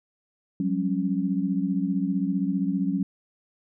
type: tone cluster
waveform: sine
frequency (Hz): 181.3 / 196.6 / 275.8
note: F#3 / G3 / C#4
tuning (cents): -35 / +5 / -9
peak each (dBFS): -27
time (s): 0.6-3.03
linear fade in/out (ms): 2
effects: none